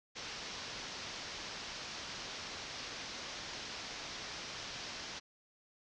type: low-pass noise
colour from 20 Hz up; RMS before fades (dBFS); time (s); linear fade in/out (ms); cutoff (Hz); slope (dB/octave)
white; -45; 0.15-5.2; 20; 6000; 48
effects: none